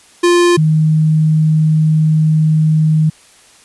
square / sine tone pair in turn, 349.2 / 156.27 Hz, F4 / D#3, 0 / +8 cents, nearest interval octave + major second, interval 1392 cents, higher first, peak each -8 dBFS, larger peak neither, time 0.23-0.57 / 0.57-3.1 s, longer second, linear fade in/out 10 ms, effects white hiss -45 dBFS RMS until 3.64 s + resampled to 24000 Hz

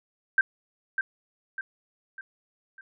sine tone with echo, 1568 Hz, G6, in tune, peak -16 dBFS, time 0.38-0.41 s, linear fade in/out 2 ms, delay 600 ms, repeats 4, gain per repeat -7 dB, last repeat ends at 2.81 s, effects none

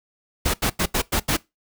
pink noise bursts at uneven times, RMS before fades -21 dBFS, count 6, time 0.45-0.54 / 0.62-0.7 / 0.79-0.86 / 0.94-1.02 / 1.12-1.2 / 1.28-1.37 s, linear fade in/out 10 ms, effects noise-tail reverb RT60 0.2 s tail -21 dB re dry

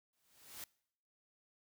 white noise with exponential growth, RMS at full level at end -45 dBFS, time 0.13-0.64 s, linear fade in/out 2 ms, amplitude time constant 110 ms, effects noise-tail reverb RT60 0.7 s tail -24 dB re dry

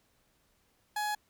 30% pulse tone, 840 Hz, G#5, 19 cents sharp, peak -28 dBFS, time 0.96-1.15 s, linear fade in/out 5 ms, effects pink hiss -71 dBFS RMS until 1.29 s

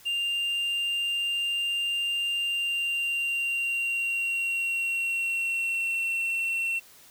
triangle tone with pitch glide, 2794 to 2711 Hz, F7 to E7, 0 to +48 cents, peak -24 dBFS, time 0.05-6.8 s, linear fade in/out 20 ms, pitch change -52 cents, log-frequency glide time 2.37-6.03 s, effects white hiss -53 dBFS RMS until 7.1 s

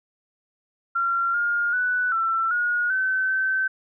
sine tone with pitch steps, 1374 / 1416 / 1487 / 1341 / 1443 / 1529 / 1539 Hz, F6 / F6 / F#6 / E6 / F#6 / G6 / G6, -29 / +23 / +8 / +29 / -44 / -44 / -32 cents, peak -20 dBFS, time 0.95-3.68 s, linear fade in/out 10 ms, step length 390 ms, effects none

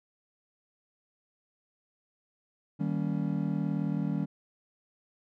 triangle chord, Eb dominant seventh, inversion none, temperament just, 155.56 / 194.45 / 233.3 / 280 Hz, Eb3 / G3 / Bb3 / Db4, 0 / -14 / +2 / +18 cents, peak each -30 / -30 / -35 / -33 dBFS, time 2.79-4.26 s, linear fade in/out 20 ms, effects none

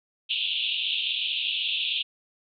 white band-pass noise, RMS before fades -28 dBFS, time 0.29-2.03 s, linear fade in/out 20 ms, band 2600 to 3700 Hz, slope 96 dB/octave, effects none

